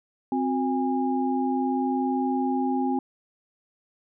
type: tone cluster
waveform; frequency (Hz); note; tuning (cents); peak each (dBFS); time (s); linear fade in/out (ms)
sine; 261.4 / 362 / 817; C4 / F#4 / G#5; -1 / -38 / -29; -24 / -31 / -28; 0.32-2.99; 2
effects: none